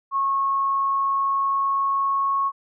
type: tone with pitch glide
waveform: sine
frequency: 1094 to 1100.3 Hz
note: C#6 to C#6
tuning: -23 to -13 cents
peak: -19 dBFS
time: 0.11-2.52 s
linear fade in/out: 50 ms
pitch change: +10 cents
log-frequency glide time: 0.38-2.4 s
effects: none